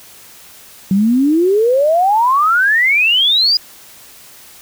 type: exponential sweep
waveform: sine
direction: up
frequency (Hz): 185.7 to 4958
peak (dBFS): -9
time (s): 0.91-3.57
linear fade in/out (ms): 2
effects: white hiss -40 dBFS RMS until 4.61 s